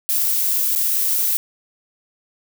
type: noise with dropouts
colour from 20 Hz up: violet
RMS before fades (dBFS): -19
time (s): 0.09-1.37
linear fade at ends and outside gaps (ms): 0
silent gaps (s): 0.751-0.759
effects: none

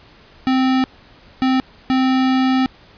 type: tone bursts at uneven times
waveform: square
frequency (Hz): 260.5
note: C4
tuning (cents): -7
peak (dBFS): -14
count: 3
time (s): 0.47-0.84 / 1.42-1.6 / 1.9-2.66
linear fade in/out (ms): 0
effects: pink hiss -47 dBFS RMS until 2.97 s + resampled to 11025 Hz

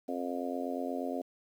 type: harmonic tone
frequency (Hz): 88.4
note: F2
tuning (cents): +22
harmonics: 3 / 4 / 5 / 6 / 7 / 8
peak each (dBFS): -36 / -43 / -41 / -42 / -40 / -41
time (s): 0.08-1.22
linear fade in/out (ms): 10
effects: 10-bit

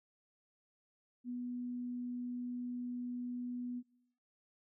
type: tone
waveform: sine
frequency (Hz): 245.5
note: B3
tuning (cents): -10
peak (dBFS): -38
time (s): 1.24-3.83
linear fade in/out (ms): 50
effects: noise-tail reverb RT60 0.8 s tail -22 dB re dry

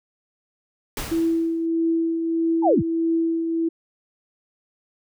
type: noise with exponential decay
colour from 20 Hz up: pink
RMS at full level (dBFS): -27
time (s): 0.97-1.66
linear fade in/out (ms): 2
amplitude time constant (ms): 150
type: tone with tremolo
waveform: sine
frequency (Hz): 329.6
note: E4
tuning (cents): 0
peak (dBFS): -17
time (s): 1.11-3.69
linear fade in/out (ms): 10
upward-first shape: triangle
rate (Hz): 1.6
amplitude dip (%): 45
type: linear sweep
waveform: sine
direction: down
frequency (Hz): 932.3 to 32.19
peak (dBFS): -14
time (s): 2.62-2.83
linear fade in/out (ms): 50
effects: none

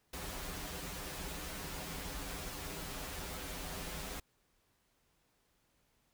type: noise with comb filter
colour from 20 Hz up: pink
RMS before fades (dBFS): -43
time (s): 0.13-4.2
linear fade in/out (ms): 5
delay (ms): 8.8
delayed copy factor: -1
effects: pink hiss -75 dBFS RMS until 6.13 s

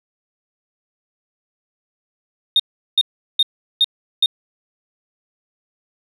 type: tone bursts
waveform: sine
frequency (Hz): 3686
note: A#7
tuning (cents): -20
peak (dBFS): -9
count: 5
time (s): 2.56-4.26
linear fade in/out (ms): 2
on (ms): 36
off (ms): 380
effects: tanh soft clip ceiling -7 dBFS

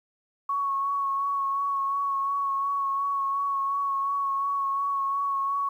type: tone with vibrato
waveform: sine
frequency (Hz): 1108.7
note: C#6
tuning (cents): 0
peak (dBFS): -24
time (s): 0.49-5.69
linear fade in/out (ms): 5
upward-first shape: sine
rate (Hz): 2.8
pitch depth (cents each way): 21
effects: 10-bit

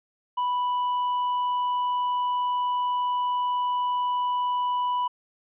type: tone with hard clipping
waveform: sine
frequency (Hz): 987.8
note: B5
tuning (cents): 0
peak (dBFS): -24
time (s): 0.37-5.08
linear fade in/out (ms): 10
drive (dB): 3
effects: resampled to 8000 Hz

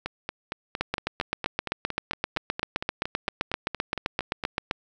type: two click trains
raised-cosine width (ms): 0.3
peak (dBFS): -14 / -9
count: 20 / 31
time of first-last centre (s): 0.06-4.438 / 0.81-4.711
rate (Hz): 4.34 / 7.69
effects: none

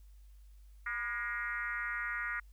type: tone with frequency modulation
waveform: sine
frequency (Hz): 1661.2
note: G#6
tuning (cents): 0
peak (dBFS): -34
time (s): 0.86-2.4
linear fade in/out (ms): 5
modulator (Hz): 225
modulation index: 1.9
effects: added 50 Hz sine -53 dBFS peak until 2.52 s + white hiss -74 dBFS RMS until 2.52 s

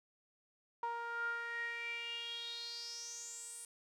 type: tone with band-pass filter sweep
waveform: sawtooth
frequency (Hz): 468.6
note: A#4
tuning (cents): +9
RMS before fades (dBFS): -43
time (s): 0.83-3.65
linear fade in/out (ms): 2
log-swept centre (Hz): 1000 to 9400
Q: 7.8
effects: none

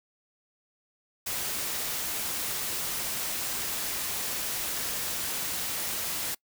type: noise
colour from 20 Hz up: white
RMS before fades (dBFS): -32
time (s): 1.26-6.35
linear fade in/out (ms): 10
effects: noise-tail reverb RT60 0.1 s tail -25 dB re dry

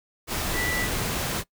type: tone in noise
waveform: sine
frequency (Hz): 1969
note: B6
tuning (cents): -6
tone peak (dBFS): -27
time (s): 0.53-0.89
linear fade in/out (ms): 50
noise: pink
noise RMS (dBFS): -28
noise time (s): 0.27-1.44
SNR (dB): -2
effects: noise-tail reverb RT60 0.1 s tail -21 dB re dry

